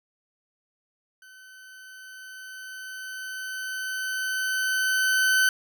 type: tone with level ramp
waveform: 40% pulse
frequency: 1522 Hz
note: F#6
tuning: 48 cents sharp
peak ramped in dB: -47 to -17 dBFS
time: 1.22-5.49 s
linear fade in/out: 2 ms
effects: none